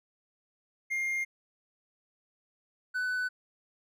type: tone pair in turn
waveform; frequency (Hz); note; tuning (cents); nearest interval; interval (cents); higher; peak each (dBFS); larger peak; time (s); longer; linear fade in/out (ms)
triangle; 2119 / 1498.4; C7 / F#6; +21 / +21; tritone; 600; first; -27; neither; 0.9-1.25 / 2.94-3.29; neither; 20
effects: none